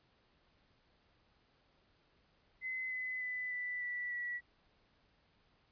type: tone with pitch steps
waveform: sine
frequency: 2040 / 2020 / 2000 / 1980.8 / 1961.4 / 1942.3 Hz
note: C7 / B6 / B6 / B6 / B6 / B6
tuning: -44 / +39 / +21 / +5 / -12 / -29 cents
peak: -37 dBFS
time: 2.61-4.41 s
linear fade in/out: 50 ms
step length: 300 ms
effects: pink hiss -72 dBFS RMS until 5.71 s + resampled to 11025 Hz